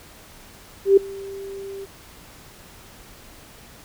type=tone with ADSR envelope; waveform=sine; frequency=392.5 Hz; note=G4; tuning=2 cents sharp; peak=-7 dBFS; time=0.85-1.86 s; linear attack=120 ms; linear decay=7 ms; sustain=-24 dB; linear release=22 ms; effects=pink hiss -46 dBFS RMS until 3.84 s